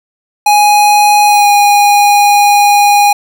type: tone with pitch glide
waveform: square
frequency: 830.6 to 819.2 Hz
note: G#5 to G#5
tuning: 0 to -24 cents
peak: -5 dBFS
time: 0.46-3.13 s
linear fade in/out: 5 ms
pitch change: -24 cents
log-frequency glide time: 1.26-1.47 s
effects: none